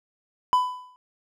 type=tone with exponential decay; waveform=triangle; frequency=1000 Hz; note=B5; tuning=21 cents sharp; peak=-12 dBFS; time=0.53-0.96 s; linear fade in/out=0 ms; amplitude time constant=92 ms; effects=none